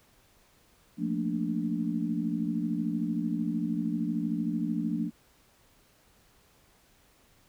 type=chord; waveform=sine; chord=Bb major seventh; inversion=second; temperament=equal; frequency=174.61 / 220 / 233.1 / 293.7 Hz; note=F3 / A3 / Bb3 / D4; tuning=0 / 0 / 0 / 0 cents; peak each=-33 dBFS; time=0.97-5.11 s; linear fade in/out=50 ms; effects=pink hiss -63 dBFS RMS until 7.48 s